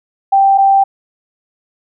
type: tone pair in turn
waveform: sine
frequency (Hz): 784 / 784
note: G5 / G5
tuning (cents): 0 / 0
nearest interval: unison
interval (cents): 0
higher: neither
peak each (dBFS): -6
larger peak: neither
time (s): 0.32-0.58 / 0.58-0.84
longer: neither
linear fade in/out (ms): 10
effects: none